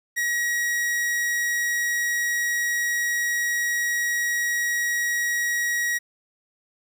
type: tone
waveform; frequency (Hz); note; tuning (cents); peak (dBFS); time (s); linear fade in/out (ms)
45% pulse; 1905; A#6; +37; -22; 0.16-5.99; 20
effects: 10-bit